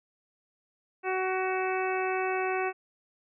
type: harmonic tone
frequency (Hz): 374.8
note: F#4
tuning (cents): +22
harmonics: 1 / 2 / 3 / 4 / 5 / 6 / 7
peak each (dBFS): -30 / -32 / -37 / -37 / -40 / -39 / -38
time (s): 1.03-2.73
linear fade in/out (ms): 50
effects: none